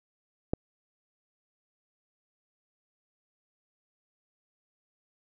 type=click; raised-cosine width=2 ms; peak=-13 dBFS; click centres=0.535 s; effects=none